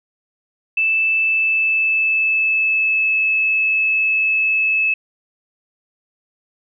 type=tone with pitch glide; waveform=sine; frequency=2637 to 2602 Hz; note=E7 to E7; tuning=0 to -23 cents; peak=-14 dBFS; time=0.77-4.94 s; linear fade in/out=5 ms; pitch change=-23 cents; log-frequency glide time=1.15-3.19 s; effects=none